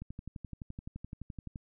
click train, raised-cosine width 5 ms, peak -29 dBFS, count 19, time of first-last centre 0.02-1.558 s, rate 11.7 Hz, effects none

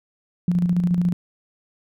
sine tone with tremolo, 176.1 Hz, F3, 15 cents sharp, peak -15 dBFS, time 0.48-1.13 s, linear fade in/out 2 ms, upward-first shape square, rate 14 Hz, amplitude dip 45%, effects none

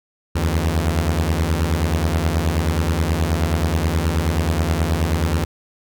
sawtooth beating tone pair, 76 / 85.4 Hz, D#2 / F2, -40 / -38 cents, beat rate 9.4 Hz, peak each -16 dBFS, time 0.35-5.45 s, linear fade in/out 10 ms, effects none

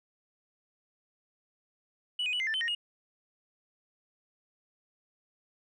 sine tone with pitch steps, 2950 / 2498 / 2952 / 2086 / 1772 / 3069 / 1862 / 2868 Hz, F#7 / D#7 / F#7 / C7 / A6 / G7 / A#6 / F7, -6 / +6 / -5 / -6 / +12 / -37 / -2 / +45 cents, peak -27 dBFS, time 2.19-2.75 s, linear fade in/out 5 ms, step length 70 ms, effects tanh soft clip ceiling -26 dBFS

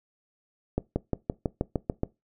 accelerating click train, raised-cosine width 2 ms, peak -12 dBFS, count 9, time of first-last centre 0.78-2.034 s, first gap 180 ms, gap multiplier 0.96, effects noise-tail reverb RT60 0.2 s tail -20 dB re dry

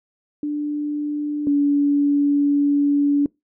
sine tone pair in turn, 295.2 / 286.5 Hz, D4 / D4, +9 / -43 cents, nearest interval minor second, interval 52 cents, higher first, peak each -21 / -14 dBFS, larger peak second, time 0.43-1.47 / 1.47-3.26 s, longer second, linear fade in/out 2 ms, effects noise-tail reverb RT60 0.2 s tail -24 dB re dry

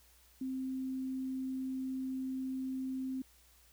sine tone, 261.8 Hz, C4, 1 cent sharp, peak -35 dBFS, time 0.41-3.22 s, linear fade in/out 5 ms, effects added 60 Hz sine -66 dBFS peak until 3.72 s + white hiss -65 dBFS RMS until 3.72 s

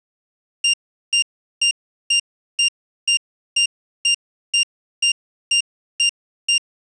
sawtooth tone bursts, 2794 Hz, F7, in tune, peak -10 dBFS, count 13, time 0.64-6.581 s, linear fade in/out 5 ms, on 97 ms, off 390 ms, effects resampled to 22050 Hz + 7-bit

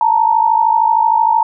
sine tone pair together, 880 / 933.1 Hz, A5 / A#5, 0 / +1 cents, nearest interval minor second, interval 101 cents, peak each -12 dBFS, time 0.01-1.43 s, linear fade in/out 2 ms, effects none

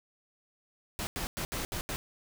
pink noise bursts at uneven times, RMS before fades -35 dBFS, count 6, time 0.99-1.07 / 1.16-1.27 / 1.37-1.45 / 1.52-1.65 / 1.72-1.81 / 1.89-1.96 s, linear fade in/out 0 ms, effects none

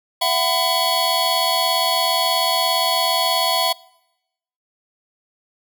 square tone cluster, 670 / 747 / 1007 / 3332 / 4420 Hz, E5 / F#5 / B5 / G#7 / C#8, +28 / +16 / +33 / +5 / -6 cents, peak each -24 dBFS, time 0.21-3.73 s, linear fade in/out 10 ms, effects noise-tail reverb RT60 0.9 s tail -24 dB re dry

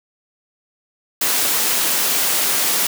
white high-pass noise, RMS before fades -18 dBFS, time 1.21-2.87 s, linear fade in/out 5 ms, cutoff 210 Hz, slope 12 dB/octave, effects none

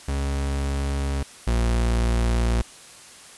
40% pulse tone pair in turn, 69.3 / 58.27 Hz, C#2 / A#1, 0 / 0 cents, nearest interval minor third, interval 300 cents, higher first, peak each -22 / -18 dBFS, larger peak second, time 0.08-1.23 / 1.47-2.62 s, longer neither, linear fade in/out 5 ms, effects white hiss -45 dBFS RMS until 3.37 s + resampled to 24000 Hz

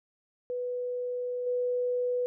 sine tone with level steps, 493.9 Hz, B4, in tune, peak -30 / -26 dBFS, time 0.5-2.26 s, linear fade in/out 0 ms, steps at 1.46 s, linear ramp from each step 10 ms, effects none

